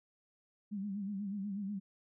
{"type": "tone with vibrato", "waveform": "sine", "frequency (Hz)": 200.3, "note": "G3", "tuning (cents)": 38, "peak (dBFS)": -36, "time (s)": [0.71, 1.8], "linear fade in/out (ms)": 20, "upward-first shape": "sine", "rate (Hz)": 8.2, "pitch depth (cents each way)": 81, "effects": []}